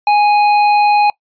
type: tone with tanh clipping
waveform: sine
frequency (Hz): 830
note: G#5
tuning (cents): -1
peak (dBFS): -10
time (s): 0.07-1.1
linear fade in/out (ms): 2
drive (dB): 13
effects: noise-tail reverb RT60 0.1 s tail -22 dB re dry + resampled to 11025 Hz